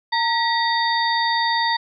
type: harmonic tone with a mistuned harmonic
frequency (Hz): 920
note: A#5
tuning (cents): -23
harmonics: 1 / 2 / 4 / 5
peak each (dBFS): -20 / -23 / -26 / -27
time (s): 0.12-1.77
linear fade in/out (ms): 10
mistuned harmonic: 2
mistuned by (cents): +78
effects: none